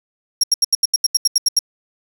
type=tone bursts; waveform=35% pulse; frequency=5588 Hz; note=F8; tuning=in tune; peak=-8 dBFS; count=12; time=0.41-1.591 s; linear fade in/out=5 ms; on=26 ms; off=79 ms; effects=8-bit